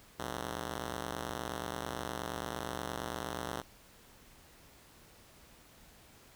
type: ring-modulated tone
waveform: 5% pulse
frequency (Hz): 118.8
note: A#2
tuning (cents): +33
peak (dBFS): -23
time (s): 0.19-3.62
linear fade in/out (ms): 10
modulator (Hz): 35.1
effects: pink hiss -59 dBFS RMS until 6.35 s